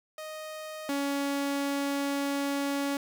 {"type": "tone pair in turn", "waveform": "sawtooth", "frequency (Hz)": [622.3, 280.7], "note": ["D#5", "C#4"], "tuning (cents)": [0, 22], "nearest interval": "octave + major second", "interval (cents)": 1378, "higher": "first", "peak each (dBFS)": [-34, -24], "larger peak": "second", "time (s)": [[0.18, 0.89], [0.89, 2.97]], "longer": "second", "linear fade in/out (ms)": 2, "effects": []}